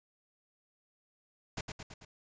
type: noise with echo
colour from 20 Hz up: pink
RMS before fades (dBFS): -37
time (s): 1.57-1.61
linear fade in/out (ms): 5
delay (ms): 110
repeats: 4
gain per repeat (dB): -4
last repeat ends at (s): 2.05
effects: resampled to 16000 Hz